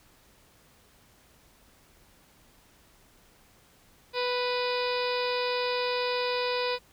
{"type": "harmonic tone with a mistuned harmonic", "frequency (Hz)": 493.9, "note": "B4", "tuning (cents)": 0, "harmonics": [1, 2, 3, 4, 5, 6, 7, 8, 9, 10], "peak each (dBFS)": [-29, -33, -40, -41, -36, -43, -41, -38, -42, -40], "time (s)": [4.13, 6.79], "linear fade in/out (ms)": 50, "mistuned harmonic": 7, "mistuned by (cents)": 38, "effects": ["pink hiss -60 dBFS RMS until 6.92 s"]}